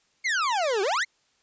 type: exponential two-way sweep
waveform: 40% pulse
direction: down then up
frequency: 2231 to 370.3 to 2231 Hz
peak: -22 dBFS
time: 0.24-1.05 s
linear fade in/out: 20 ms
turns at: 0.82 s
effects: white hiss -67 dBFS RMS until 1.42 s + resampled to 16000 Hz